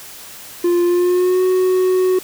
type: tone with pitch glide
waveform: triangle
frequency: 349.2 to 370 Hz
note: F4 to F#4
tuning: 0 to 0 cents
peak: -10 dBFS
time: 0.64-2.19 s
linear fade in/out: 5 ms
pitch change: +100 cents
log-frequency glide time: 0.85-1.43 s
effects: white hiss -36 dBFS RMS until 2.23 s